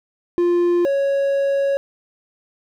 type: tone pair in turn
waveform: triangle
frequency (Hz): 349.2 / 554.3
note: F4 / C#5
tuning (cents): 0 / 0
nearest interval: minor sixth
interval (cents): 800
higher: second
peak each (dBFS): -12 / -14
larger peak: first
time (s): 0.38-0.85 / 0.85-1.77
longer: second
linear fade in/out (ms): 0
effects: none